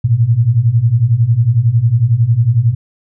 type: beating tone pair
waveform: sine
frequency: 110 / 121 Hz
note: A2 / B2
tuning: 0 / -35 cents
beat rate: 11 Hz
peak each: -13 / -10 dBFS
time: 0.04-2.75 s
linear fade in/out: 10 ms
effects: none